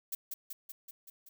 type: noise with echo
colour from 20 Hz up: violet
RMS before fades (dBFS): -36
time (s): 0.12-0.15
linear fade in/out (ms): 5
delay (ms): 190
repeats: 6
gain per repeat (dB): -3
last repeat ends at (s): 1.29
effects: none